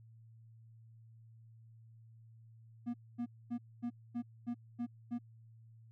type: tone bursts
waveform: triangle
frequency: 239.3 Hz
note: A#3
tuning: 46 cents sharp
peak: -33 dBFS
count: 8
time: 2.86-5.188 s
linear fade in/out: 20 ms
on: 81 ms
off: 240 ms
effects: added 113 Hz sine -56 dBFS peak until 5.91 s